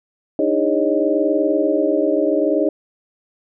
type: tone cluster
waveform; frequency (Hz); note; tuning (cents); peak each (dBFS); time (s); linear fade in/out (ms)
sine; 297.5 / 318.1 / 405.2 / 549 / 617; D4 / D#4 / G#4 / C#5 / D#5; +22 / +38 / -43 / -17 / -15; -21; 0.39-2.69; 2
effects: none